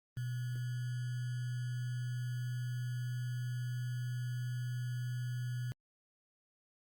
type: tone with sample-and-hold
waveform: sine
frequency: 123.47 Hz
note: B2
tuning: in tune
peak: -35 dBFS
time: 0.17-5.72 s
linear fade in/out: 0 ms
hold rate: 1575 Hz
effects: Opus 32 kbps